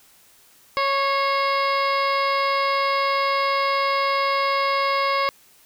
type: harmonic tone with a mistuned harmonic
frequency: 552 Hz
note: C#5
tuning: 7 cents flat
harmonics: 1 / 2 / 3 / 4 / 5 / 6 / 7 / 8 / 9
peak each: -25 / -21 / -33 / -27 / -35 / -37 / -37 / -35 / -34 dBFS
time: 0.77-5.29 s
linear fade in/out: 0 ms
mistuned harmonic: 4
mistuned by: -34 cents
effects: white hiss -54 dBFS RMS until 5.65 s